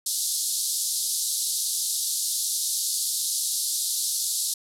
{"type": "band-pass noise", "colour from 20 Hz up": "white", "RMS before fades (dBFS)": -27, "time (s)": [0.06, 4.54], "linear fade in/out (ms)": 5, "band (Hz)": [3800, 12000], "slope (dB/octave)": 48, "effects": []}